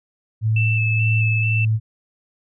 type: tone with tremolo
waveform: sine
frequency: 110.1 Hz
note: A2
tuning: 2 cents sharp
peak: -15 dBFS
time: 0.41-1.8 s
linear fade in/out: 50 ms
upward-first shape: sine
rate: 1.7 Hz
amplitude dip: 25%
type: tone with vibrato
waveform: sine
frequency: 2637 Hz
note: E7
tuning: in tune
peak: -21 dBFS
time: 0.56-1.65 s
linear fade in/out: 5 ms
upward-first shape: square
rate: 2.3 Hz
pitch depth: 15 cents each way
effects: none